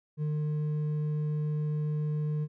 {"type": "tone with hard clipping", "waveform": "sine", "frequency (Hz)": 151.2, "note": "D#3", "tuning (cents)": -49, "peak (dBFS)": -29, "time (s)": [0.17, 2.48], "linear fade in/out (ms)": 50, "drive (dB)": 4, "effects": []}